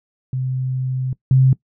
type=tone pair in turn; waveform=sine; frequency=129.5 / 131.31 Hz; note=C3 / C3; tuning=-17 / +7 cents; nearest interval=unison; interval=24 cents; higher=second; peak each=-19 / -9 dBFS; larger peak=second; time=0.33-1.13 / 1.31-1.53 s; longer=first; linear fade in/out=2 ms; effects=noise-tail reverb RT60 0.1 s tail -20 dB re dry